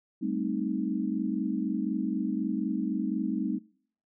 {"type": "chord", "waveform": "sine", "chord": "A half-diminished seventh", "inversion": "third", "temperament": "equal", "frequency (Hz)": [196, 220, 261.6, 311.1], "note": ["G3", "A3", "C4", "Eb4"], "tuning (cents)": [0, 0, 0, 0], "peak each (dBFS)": -33, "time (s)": [0.21, 3.59], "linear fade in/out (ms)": 20, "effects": ["noise-tail reverb RT60 0.6 s tail -25 dB re dry"]}